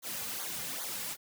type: noise with flanger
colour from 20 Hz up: white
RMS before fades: -38 dBFS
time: 0.02-1.17 s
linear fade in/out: 50 ms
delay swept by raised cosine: 0.37 to 3.17 ms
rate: 2.5 Hz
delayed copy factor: -0.8
effects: none